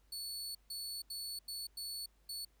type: tone bursts at uneven times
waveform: sawtooth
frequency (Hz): 4435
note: C#8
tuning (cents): 0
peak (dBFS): -38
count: 6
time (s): 0.12-0.55 / 0.7-1.02 / 1.1-1.39 / 1.48-1.67 / 1.77-2.06 / 2.29-2.45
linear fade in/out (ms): 5
effects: added 50 Hz sine -67 dBFS peak until 2.6 s + pink hiss -75 dBFS RMS until 2.6 s